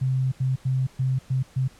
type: tone bursts at uneven times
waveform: sine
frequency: 130.81 Hz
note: C3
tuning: in tune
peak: -20 dBFS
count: 6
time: 0.01-0.32 / 0.4-0.56 / 0.65-0.87 / 0.99-1.19 / 1.3-1.43 / 1.56-1.68 s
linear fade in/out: 10 ms
effects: pink hiss -53 dBFS RMS until 1.79 s + low-pass 10000 Hz 12 dB/octave

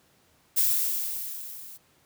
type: noise with level ramp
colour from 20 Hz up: violet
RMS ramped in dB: -21 to -45 dBFS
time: 0.56-1.78 s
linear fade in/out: 20 ms
effects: pink hiss -63 dBFS RMS until 2.05 s + high-pass 80 Hz 12 dB/octave

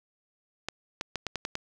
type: clicks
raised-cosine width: 0.2 ms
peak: -14 dBFS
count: 7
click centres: 0.686 / 1.011 / 1.157 / 1.267 / 1.357 / 1.451 / 1.554 s
effects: none

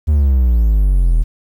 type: exponential sweep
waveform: triangle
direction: down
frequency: 77.1 to 39.13 Hz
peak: -7 dBFS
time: 0.07-1.24 s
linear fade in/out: 20 ms
effects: 8-bit

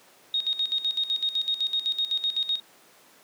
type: tone with tremolo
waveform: sine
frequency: 3729 Hz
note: A#7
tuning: in tune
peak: -22 dBFS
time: 0.34-2.6 s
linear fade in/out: 2 ms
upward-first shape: square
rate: 7.9 Hz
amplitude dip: 75%
effects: pink hiss -55 dBFS RMS until 3.23 s + high-pass 300 Hz 12 dB/octave

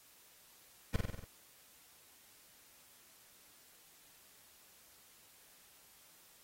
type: noise with echo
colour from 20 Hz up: brown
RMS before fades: -30 dBFS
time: 0.94-0.96 s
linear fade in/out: 0 ms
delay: 47 ms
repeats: 6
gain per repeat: -3 dB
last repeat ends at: 1.242 s
effects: white hiss -63 dBFS RMS until 6.43 s + AAC 48 kbps

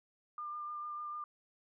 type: tone with vibrato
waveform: sine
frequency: 1200 Hz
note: D6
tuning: 37 cents sharp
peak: -39 dBFS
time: 0.38-1.24 s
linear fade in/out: 2 ms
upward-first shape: sine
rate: 6.7 Hz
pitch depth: 14 cents each way
effects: none

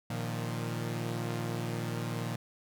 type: chord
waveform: sawtooth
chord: Bb suspended fourth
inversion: none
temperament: equal with one note detuned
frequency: 116.54 / 153.87 / 174.61 Hz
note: Bb2 / Eb3 / F3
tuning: 0 / -19 / 0 cents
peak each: -31 / -35 / -36 dBFS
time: 0.1-2.36 s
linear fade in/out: 5 ms
effects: none

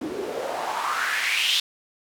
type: noise with band-pass filter sweep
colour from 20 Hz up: white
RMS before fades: -26 dBFS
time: 0.01-1.6 s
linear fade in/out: 5 ms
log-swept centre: 280 to 3600 Hz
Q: 3.8
effects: none

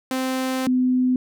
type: tone pair in turn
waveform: sawtooth / sine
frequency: 260 / 253.5 Hz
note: C4 / B3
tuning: -11 / +45 cents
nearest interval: unison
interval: 44 cents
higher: first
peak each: -18 / -16 dBFS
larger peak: second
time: 0.11-0.67 / 0.67-1.16 s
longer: first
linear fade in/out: 2 ms
effects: none

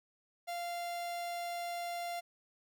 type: tone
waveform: 45% pulse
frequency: 694 Hz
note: F5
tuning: 11 cents flat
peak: -37 dBFS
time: 0.47-2.21 s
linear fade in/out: 20 ms
effects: 12-bit

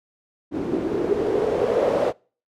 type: noise with low-pass filter sweep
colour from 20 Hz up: blue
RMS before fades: -22 dBFS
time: 0.51-2.13 s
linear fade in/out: 50 ms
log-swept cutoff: 310 to 570 Hz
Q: 4.8
effects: noise-tail reverb RT60 0.4 s tail -26 dB re dry

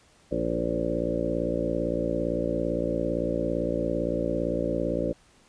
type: harmonic tone with a mistuned harmonic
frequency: 57.7 Hz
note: A#1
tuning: 17 cents flat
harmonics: 1 / 2 / 3 / 4 / 5 / 6 / 7 / 8 / 9 / 10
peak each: -36 / -40 / -34 / -36 / -32 / -33 / -40 / -35 / -31 / -32 dBFS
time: 0.31-5.13 s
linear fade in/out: 10 ms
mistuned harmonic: 8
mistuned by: -21 cents
effects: pink hiss -59 dBFS RMS until 5.48 s + resampled to 22050 Hz

